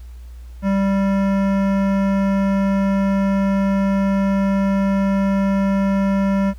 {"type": "tone with hard clipping", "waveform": "sine", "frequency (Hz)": 195.8, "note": "G3", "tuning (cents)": -2, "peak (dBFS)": -17, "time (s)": [0.62, 6.54], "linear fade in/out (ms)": 50, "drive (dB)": 16, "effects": ["added 60 Hz sine -33 dBFS peak until 6.58 s", "pink hiss -55 dBFS RMS until 6.58 s"]}